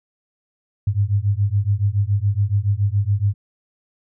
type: beating tone pair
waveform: sine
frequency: 98 / 105.1 Hz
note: G2 / G#2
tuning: 0 / +21 cents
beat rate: 7.1 Hz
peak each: -19 dBFS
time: 0.87-3.34 s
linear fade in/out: 5 ms
effects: none